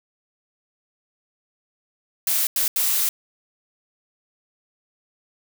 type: noise bursts at uneven times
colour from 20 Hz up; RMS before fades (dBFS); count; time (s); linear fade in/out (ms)
blue; -21; 3; 2.27-2.47 / 2.56-2.68 / 2.76-3.09; 2
effects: none